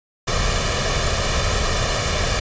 pink noise with comb filter, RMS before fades -20 dBFS, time 0.27-2.4 s, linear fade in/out 10 ms, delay 1.7 ms, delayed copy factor +0.7, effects resampled to 16000 Hz

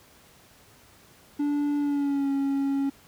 triangle tone with pitch glide, 290.3 to 276.1 Hz, D4 to C#4, -20 to -7 cents, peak -21 dBFS, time 1.39-2.9 s, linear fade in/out 10 ms, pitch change -87 cents, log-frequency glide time 1.78-2.3 s, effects pink hiss -55 dBFS RMS until 3.07 s + high-pass 60 Hz 12 dB/octave

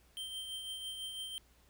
square tone with tremolo, 3136 Hz, G7, in tune, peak -39 dBFS, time 0.17-1.38 s, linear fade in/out 0 ms, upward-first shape triangle, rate 6 Hz, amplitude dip 45%, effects added 60 Hz sine -67 dBFS peak until 1.69 s + pink hiss -68 dBFS RMS until 1.69 s

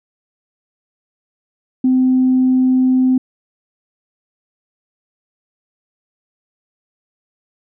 sine tone, 257.2 Hz, C4, 30 cents flat, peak -9 dBFS, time 1.84-3.18 s, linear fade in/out 5 ms, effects tanh soft clip ceiling -5 dBFS

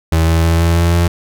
35% pulse tone with pitch steps, 81.4 / 82.25 / 83.11 / 83.98 / 84.86 / 85.74 Hz, E2 / E2 / E2 / E2 / F2 / F2, -21 / -3 / +15 / +33 / -49 / -31 cents, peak -8 dBFS, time 0.12-1.08 s, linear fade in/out 5 ms, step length 160 ms, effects none

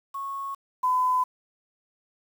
sine tone pair in turn, 1100 / 1009.6 Hz, C#6 / B5, -14 / +38 cents, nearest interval minor second, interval 148 cents, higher first, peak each -30 / -20 dBFS, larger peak second, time 0.14-0.55 / 0.83-1.24 s, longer neither, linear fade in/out 10 ms, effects 8-bit

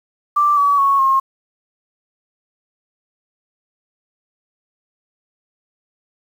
sine tone with pitch steps, 1174.7 / 1139.9 / 1106.2 / 1073.5 Hz, D6 / C#6 / C#6 / C6, 0 / +48 / -4 / +44 cents, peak -11 dBFS, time 0.36-1.2 s, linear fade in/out 10 ms, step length 210 ms, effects 7-bit

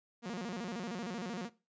sawtooth tone with vibrato, 206.4 Hz, G#3, 10 cents flat, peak -34 dBFS, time 0.22-1.5 s, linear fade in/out 50 ms, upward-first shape square, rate 13 Hz, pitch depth 230 cents each way, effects noise-tail reverb RT60 0.3 s tail -19 dB re dry + resampled to 16000 Hz

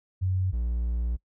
sine / triangle tone pair in turn, 93.4 / 58.84 Hz, F#2 / A#1, +17 / +17 cents, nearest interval minor sixth, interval 800 cents, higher first, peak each -23 dBFS, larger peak neither, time 0.21-0.52 / 0.52-1.17 s, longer second, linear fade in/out 20 ms, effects noise-tail reverb RT60 0.1 s tail -24 dB re dry

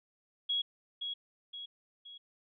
sine tone with echo, 3322 Hz, G#7, in tune, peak -29 dBFS, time 0.49-0.62 s, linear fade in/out 10 ms, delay 520 ms, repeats 3, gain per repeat -6 dB, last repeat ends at 2.18 s, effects none

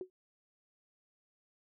sine tone with exponential decay, 370 Hz, F#4, in tune, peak -34 dBFS, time 0.01-0.1 s, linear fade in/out 1 ms, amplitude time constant 18 ms, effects none

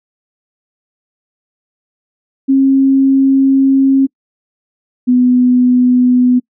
sine tone pair in turn, 270 / 249.2 Hz, C#4 / B3, -45 / +16 cents, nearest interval minor second, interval 139 cents, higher first, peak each -6 dBFS, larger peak neither, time 2.48-4.07 / 5.07-6.4 s, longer first, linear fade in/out 20 ms, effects noise-tail reverb RT60 0.1 s tail -26 dB re dry

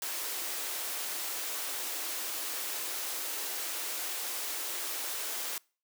white high-pass noise, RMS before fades -36 dBFS, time 0.02-5.58 s, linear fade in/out 2 ms, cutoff 290 Hz, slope 48 dB/octave, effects noise-tail reverb RT60 0.4 s tail -26 dB re dry

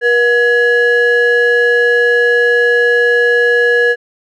triangle ring-modulated tone, 601 Hz, D5, 40 cents sharp, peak -3 dBFS, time 0.01-3.96 s, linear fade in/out 50 ms, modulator 1080 Hz, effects none

